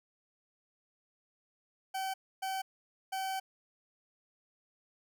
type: tone bursts at uneven times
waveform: 40% pulse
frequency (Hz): 766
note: G5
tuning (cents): -40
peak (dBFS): -33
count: 3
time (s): 1.94-2.14 / 2.42-2.62 / 3.12-3.4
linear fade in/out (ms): 10
effects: none